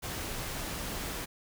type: noise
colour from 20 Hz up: pink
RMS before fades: -37 dBFS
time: 0.02-1.26 s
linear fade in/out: 20 ms
effects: none